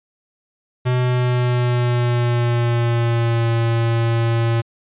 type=tone with pitch glide; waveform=square; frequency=125.4 to 115.66 Hz; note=B2 to A#2; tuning=+27 to -13 cents; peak=-16 dBFS; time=0.85-4.62 s; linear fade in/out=20 ms; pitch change=-140 cents; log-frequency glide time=0.98-3.5 s; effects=resampled to 8000 Hz